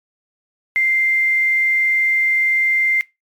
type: tone with quantisation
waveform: sine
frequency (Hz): 2093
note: C7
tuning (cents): 0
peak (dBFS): -13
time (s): 0.76-3.01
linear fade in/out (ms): 0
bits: 7
effects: noise-tail reverb RT60 0.2 s tail -20 dB re dry + MP3 96 kbps